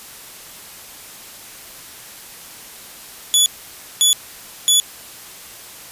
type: tone bursts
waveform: 20% pulse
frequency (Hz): 3424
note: A7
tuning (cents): -48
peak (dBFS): -5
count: 3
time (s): 3.34-4.8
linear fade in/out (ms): 0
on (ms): 120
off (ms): 550
effects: white hiss -38 dBFS RMS until 5.91 s + resampled to 32000 Hz